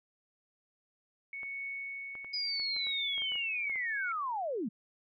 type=tone with tremolo; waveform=sine; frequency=2217 Hz; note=C#7; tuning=in tune; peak=-36 dBFS; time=1.33-4.12 s; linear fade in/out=2 ms; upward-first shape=triangle; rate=0.75 Hz; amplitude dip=55%
type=clicks; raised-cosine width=0.5 ms; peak=-35 dBFS; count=12; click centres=1.432 / 2.153 / 2.246 / 2.598 / 2.764 / 2.869 / 3.18 / 3.22 / 3.32 / 3.356 / 3.697 / 3.758 s
type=linear sweep; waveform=sine; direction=down; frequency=4987 to 184.6 Hz; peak=-32 dBFS; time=2.33-4.69 s; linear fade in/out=10 ms
effects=none